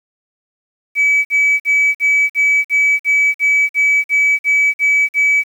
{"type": "tone bursts", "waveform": "sine", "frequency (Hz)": 2288, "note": "D7", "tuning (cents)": -46, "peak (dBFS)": -8, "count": 13, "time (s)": [0.95, 5.438], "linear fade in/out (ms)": 50, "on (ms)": 300, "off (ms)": 49, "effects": ["tanh soft clip ceiling -7 dBFS", "7-bit"]}